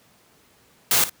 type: noise with echo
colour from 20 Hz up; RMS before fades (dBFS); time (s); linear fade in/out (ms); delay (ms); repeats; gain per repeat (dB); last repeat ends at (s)
white; -18; 0.91-1.04; 2; 56; 1; -14; 1.096
effects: pink hiss -57 dBFS RMS until 1.2 s + high-pass 100 Hz 12 dB/octave